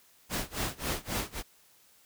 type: noise with tremolo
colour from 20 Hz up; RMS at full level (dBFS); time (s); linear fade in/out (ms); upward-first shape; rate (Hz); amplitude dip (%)
pink; -31; 0.29-1.43; 50; sine; 3.7; 95
effects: white hiss -62 dBFS RMS until 2.05 s